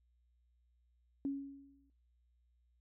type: tone with exponential decay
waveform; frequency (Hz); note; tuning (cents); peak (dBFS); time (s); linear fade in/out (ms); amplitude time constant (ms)
sine; 277.2; C#4; 0; -32; 1.25-1.9; 1; 140
effects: noise-tail reverb RT60 0.4 s tail -17 dB re dry + added 60 Hz sine -70 dBFS peak until 2.8 s